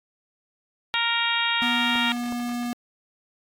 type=harmonic tone; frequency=466.2 Hz; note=A#4; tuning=in tune; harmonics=2 / 3 / 4 / 5 / 6 / 7 / 8; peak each=-29 / -29 / -29 / -29 / -29 / -29 / -29 dBFS; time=0.94-2.12 s; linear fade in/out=0 ms
type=tone with pitch glide; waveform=square; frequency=243.6 to 241.2 Hz; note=B3 to B3; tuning=-24 to -41 cents; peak=-27 dBFS; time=1.62-2.73 s; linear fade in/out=0 ms; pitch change=-17 cents; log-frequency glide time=1.98-2.08 s
type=clicks; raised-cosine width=1 ms; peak=-23 dBFS; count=2; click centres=1.956 / 2.324 s
effects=AAC 64 kbps